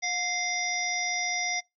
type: harmonic tone with a mistuned harmonic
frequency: 718 Hz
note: F5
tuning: 48 cents sharp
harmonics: 1 / 3 / 5 / 7 / 8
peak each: -35 / -30 / -39 / -36 / -31 dBFS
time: 0.02-1.61 s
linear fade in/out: 20 ms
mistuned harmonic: 3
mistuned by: -53 cents
effects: noise-tail reverb RT60 0.2 s tail -25 dB re dry